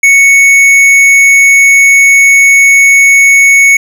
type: tone with tanh clipping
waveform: triangle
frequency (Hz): 2217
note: C#7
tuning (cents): 0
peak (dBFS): -3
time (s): 0.03-3.77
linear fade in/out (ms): 5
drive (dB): 15
effects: none